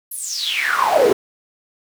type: noise with high-pass filter sweep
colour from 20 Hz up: brown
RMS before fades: -18 dBFS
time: 0.11-1.13 s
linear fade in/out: 5 ms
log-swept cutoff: 12000 to 360 Hz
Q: 9.7
effects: none